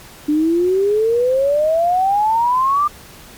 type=exponential sweep; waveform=sine; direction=up; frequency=293.7 to 1206 Hz; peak=-12 dBFS; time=0.28-2.88 s; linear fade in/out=10 ms; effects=pink hiss -40 dBFS RMS until 3.37 s + MP3 96 kbps